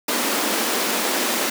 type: high-pass noise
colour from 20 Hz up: pink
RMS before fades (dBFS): -22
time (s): 0.08-1.5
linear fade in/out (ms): 5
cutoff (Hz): 220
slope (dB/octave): 48
effects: none